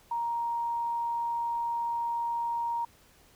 sine tone, 937 Hz, A#5, 9 cents sharp, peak -28 dBFS, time 0.11-2.85 s, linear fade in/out 5 ms, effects pink hiss -60 dBFS RMS until 3.35 s

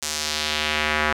square tone with band-pass filter sweep, 76 Hz, D#2, 40 cents flat, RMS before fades -24 dBFS, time 0.02-1.13 s, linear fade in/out 5 ms, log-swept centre 7000 to 1600 Hz, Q 1.4, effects none

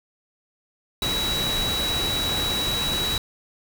sine tone in noise, 3900 Hz, B7, 23 cents flat, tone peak -24 dBFS, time 1.02-3.18 s, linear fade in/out 2 ms, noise pink, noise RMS -28 dBFS, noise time 1.02-3.18 s, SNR +1 dB, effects none

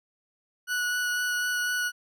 40% pulse tone with vibrato, 1470 Hz, F#6, 12 cents flat, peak -25 dBFS, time 0.67-1.92 s, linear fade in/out 50 ms, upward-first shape sine, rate 4 Hz, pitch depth 9 cents each way, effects none

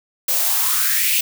blue noise with high-pass filter sweep, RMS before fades -18 dBFS, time 0.28-1.21 s, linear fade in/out 5 ms, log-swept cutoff 520 to 2800 Hz, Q 4.5, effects none

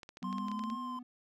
clicks, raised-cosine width 0.2 ms, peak -30 dBFS, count 11, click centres 0.032 / 0.091 / 0.171 / 0.228 / 0.328 / 0.383 / 0.484 / 0.516 / 0.593 / 0.638 / 0.701 s
triangle tone with tremolo, 246.9 Hz, B3, in tune, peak -39 dBFS, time 0.22-1.03 s, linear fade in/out 5 ms, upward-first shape square, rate 2 Hz, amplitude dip 35%
sine linear sweep, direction up, 185 to 229.6 Hz, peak -37 dBFS, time 0.22-0.77 s, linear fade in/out 20 ms
triangle tone with vibrato, 1046.5 Hz, C6, in tune, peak -37 dBFS, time 0.24-0.99 s, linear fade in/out 2 ms, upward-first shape triangle, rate 2.4 Hz, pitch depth 30 cents each way
effects none

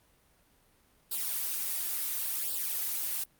blue noise with flanger, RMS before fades -33 dBFS, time 1.11-3.24 s, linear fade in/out 5 ms, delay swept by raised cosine 0.23 to 5.73 ms, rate 0.71 Hz, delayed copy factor +0.75, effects pink hiss -66 dBFS RMS until 3.39 s + Opus 32 kbps

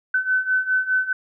sine beating tone pair, 1513 / 1517.9 Hz, F#6 / F#6, +38 / +44 cents, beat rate 4.9 Hz, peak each -23 / -20 dBFS, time 0.14-1.13 s, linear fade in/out 5 ms, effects none

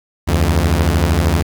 sawtooth beating tone pair, 73.42 / 86.42 Hz, D2 / F2, 0 / -18 cents, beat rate 13 Hz, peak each -11 dBFS, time 0.27-1.43 s, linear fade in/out 20 ms, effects 7-bit

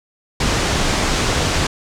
pink low-pass noise, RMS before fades -18 dBFS, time 0.4-1.67 s, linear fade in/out 5 ms, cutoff 7700 Hz, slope 24 dB/octave, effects none

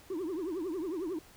sine tone with vibrato, 346.7 Hz, F4, 13 cents flat, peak -30 dBFS, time 0.1-1.19 s, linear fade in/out 5 ms, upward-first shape triangle, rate 11 Hz, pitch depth 260 cents each way, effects tanh soft clip ceiling -32 dBFS + pink hiss -57 dBFS RMS until 1.36 s

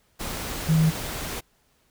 sine tone in noise, 159.5 Hz, D#3, 43 cents sharp, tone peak -16 dBFS, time 0.68-0.91 s, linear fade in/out 20 ms, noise pink, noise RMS -32 dBFS, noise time 0.19-1.41 s, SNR +13 dB, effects pink hiss -65 dBFS RMS until 1.9 s

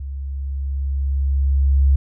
sine tone with level ramp, 68.5 Hz, C#2, 20 cents flat, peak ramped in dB -26 to -10 dBFS, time 0-1.96 s, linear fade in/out 5 ms, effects none

